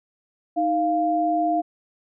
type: tone pair together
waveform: sine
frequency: 312.5 / 696.5 Hz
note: D#4 / F5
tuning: +8 / -5 cents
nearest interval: octave + major second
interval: 1387 cents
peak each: -24 / -20 dBFS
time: 0.56-1.62 s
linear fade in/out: 20 ms
effects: none